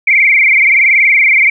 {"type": "tone with frequency modulation", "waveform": "sine", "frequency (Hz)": 2217, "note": "C#7", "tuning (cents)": 0, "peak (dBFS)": -5, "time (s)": [0.07, 1.5], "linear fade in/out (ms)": 5, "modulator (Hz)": 21.2, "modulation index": 7.1, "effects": []}